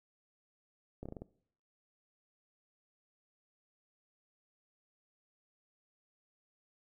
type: slowing click train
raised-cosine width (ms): 2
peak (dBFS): -30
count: 6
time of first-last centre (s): 1.03-1.22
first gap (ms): 26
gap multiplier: 1.19
effects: noise-tail reverb RT60 0.6 s tail -20 dB re dry

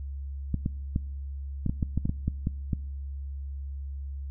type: clicks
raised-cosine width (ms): 5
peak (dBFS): -14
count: 12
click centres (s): 0.543 / 0.661 / 0.961 / 1.663 / 1.695 / 1.828 / 1.976 / 2.055 / 2.094 / 2.28 / 2.471 / 2.732
effects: noise-tail reverb RT60 0.9 s tail -23 dB re dry + added 69 Hz sine -33 dBFS peak until 4.3 s

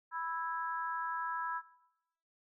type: harmonic tone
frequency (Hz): 329.6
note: E4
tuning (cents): 0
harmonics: 3 / 4 / 5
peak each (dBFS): -38 / -40 / -42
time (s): 0.11-1.62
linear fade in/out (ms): 50
effects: noise-tail reverb RT60 0.9 s tail -18 dB re dry

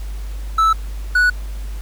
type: tone pair in turn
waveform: triangle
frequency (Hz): 1313 / 1473.8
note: E6 / F#6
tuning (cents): -7 / -7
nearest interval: major second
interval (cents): 200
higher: second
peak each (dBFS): -9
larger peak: neither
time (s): 0.58-0.73 / 1.15-1.3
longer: neither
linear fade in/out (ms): 5
effects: added 50 Hz sine -24 dBFS peak until 1.81 s + pink hiss -43 dBFS RMS until 1.81 s

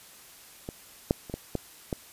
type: clicks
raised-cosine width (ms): 2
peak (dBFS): -21 / -8 / -26 / -18 / -14 / -15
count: 6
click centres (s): 0.689 / 1.109 / 1.298 / 1.34 / 1.553 / 1.928
effects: white hiss -51 dBFS RMS until 2.12 s + resampled to 32000 Hz

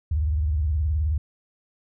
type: tone with vibrato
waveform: sine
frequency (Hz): 75.6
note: D#2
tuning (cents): -49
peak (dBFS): -20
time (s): 0.11-1.18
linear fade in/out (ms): 5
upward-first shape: sine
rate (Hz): 19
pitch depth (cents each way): 210
effects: none

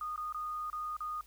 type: tone with dropouts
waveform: sine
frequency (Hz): 1231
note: D#6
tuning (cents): -19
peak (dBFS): -35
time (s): 0.01-1.21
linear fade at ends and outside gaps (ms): 2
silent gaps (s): 0.161-0.177 / 0.325-0.345 / 0.701-0.729 / 0.967-1.005
effects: added 50 Hz sine -59 dBFS peak until 1.26 s + white hiss -63 dBFS RMS until 1.26 s

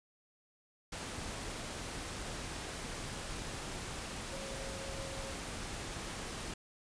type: tone in noise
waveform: sine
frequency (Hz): 542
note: C#5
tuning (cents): -39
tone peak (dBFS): -46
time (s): 4.32-5.32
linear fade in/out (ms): 5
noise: pink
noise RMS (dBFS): -42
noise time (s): 0.92-6.54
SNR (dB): -7
effects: resampled to 22050 Hz

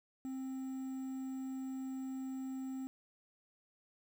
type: tone with quantisation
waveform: triangle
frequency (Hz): 263.5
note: C4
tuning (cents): +12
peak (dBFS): -37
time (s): 0.25-2.87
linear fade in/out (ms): 0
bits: 10
effects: none

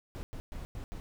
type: noise bursts at uneven times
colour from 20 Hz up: brown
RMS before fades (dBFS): -40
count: 5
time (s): 0.15-0.23 / 0.33-0.4 / 0.52-0.65 / 0.75-0.84 / 0.92-1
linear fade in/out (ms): 0
effects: none

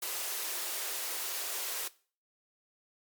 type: high-pass noise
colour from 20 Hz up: white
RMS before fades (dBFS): -36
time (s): 0.02-1.88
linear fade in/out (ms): 5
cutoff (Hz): 330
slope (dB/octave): 96
effects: noise-tail reverb RT60 0.4 s tail -19 dB re dry + MP3 96 kbps

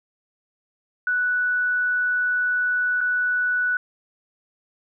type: tone with dropouts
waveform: sine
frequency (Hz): 1480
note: F#6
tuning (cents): 0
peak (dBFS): -19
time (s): 1.07-3.77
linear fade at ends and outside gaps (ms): 2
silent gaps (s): 3.007-3.012
effects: none

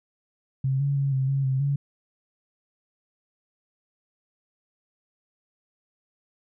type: tone with pitch steps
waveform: sine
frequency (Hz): 133.6 / 140.7 / 138.6 / 132.7 / 137.2 / 132.3 / 140.9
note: C3 / C#3 / C#3 / C3 / C#3 / C3 / C#3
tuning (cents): +36 / +26 / 0 / +25 / -17 / +20 / +29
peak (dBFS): -21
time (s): 0.64-1.76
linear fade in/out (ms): 5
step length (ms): 160
effects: none

